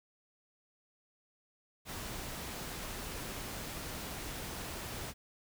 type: noise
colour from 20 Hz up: pink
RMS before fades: -42 dBFS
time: 1.85-5.14 s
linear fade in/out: 50 ms
effects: none